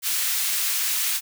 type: high-pass noise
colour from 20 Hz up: white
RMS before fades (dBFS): -24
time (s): 0.02-1.21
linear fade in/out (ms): 50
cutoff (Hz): 1600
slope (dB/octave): 12
effects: none